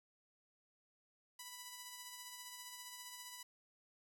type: tone with tremolo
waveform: 5% pulse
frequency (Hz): 987.8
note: B5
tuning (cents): 0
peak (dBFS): -36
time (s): 1.39-3.43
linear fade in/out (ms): 5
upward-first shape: sine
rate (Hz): 15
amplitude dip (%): 35
effects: none